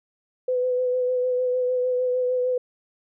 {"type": "tone with vibrato", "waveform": "sine", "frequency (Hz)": 502, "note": "B4", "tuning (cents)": 28, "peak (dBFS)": -20, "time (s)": [0.48, 2.58], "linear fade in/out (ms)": 5, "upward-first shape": "sine", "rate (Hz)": 6.6, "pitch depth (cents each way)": 22, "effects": []}